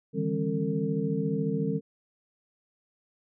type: tone cluster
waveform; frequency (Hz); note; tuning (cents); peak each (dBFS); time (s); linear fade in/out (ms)
sine; 148.7 / 162.8 / 200.9 / 268.8 / 450.8; D3 / E3 / G3 / C4 / A4; +22 / -21 / +43 / +47 / +42; -34 / -31 / -31 / -33 / -32; 0.13-1.81; 50
effects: none